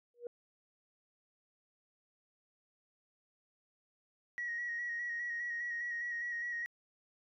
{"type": "tone with exponential growth", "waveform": "sine", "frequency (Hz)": 479.5, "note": "A#4", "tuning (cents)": 49, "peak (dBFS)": -35, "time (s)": [0.14, 0.27], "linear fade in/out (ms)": 2, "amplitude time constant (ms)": 27}
{"type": "tone with vibrato", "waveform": "sine", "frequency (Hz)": 1900, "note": "A#6", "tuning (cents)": 33, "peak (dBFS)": -35, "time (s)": [4.38, 6.66], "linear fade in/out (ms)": 0, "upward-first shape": "square", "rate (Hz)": 4.9, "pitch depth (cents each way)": 24}
{"effects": ["tanh soft clip ceiling -31 dBFS"]}